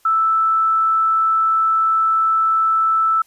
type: tone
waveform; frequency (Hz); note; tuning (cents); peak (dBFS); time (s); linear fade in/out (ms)
sine; 1318.5; E6; 0; -13; 0.05-3.22; 5
effects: white hiss -57 dBFS RMS until 3.26 s + resampled to 32000 Hz